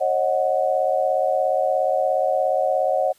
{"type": "tone cluster", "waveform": "sine", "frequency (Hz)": [544, 621, 738], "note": ["C#5", "D#5", "F#5"], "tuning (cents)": [-33, -3, -5], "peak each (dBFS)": -22, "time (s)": [0, 3.13], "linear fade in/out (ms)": 20, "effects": ["white hiss -57 dBFS RMS until 3.18 s", "resampled to 32000 Hz"]}